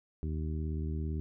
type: harmonic tone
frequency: 77.78 Hz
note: D#2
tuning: in tune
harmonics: 1 / 2 / 3 / 4 / 5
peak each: -33 / -39 / -43 / -45 / -47 dBFS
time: 0.23-1.2 s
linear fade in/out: 0 ms
effects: none